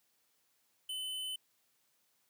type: tone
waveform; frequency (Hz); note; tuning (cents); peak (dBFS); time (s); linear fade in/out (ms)
square; 3030; F#7; +40; -38; 0.89-1.36; 5
effects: white hiss -75 dBFS RMS until 2.29 s + high-pass 100 Hz 12 dB/octave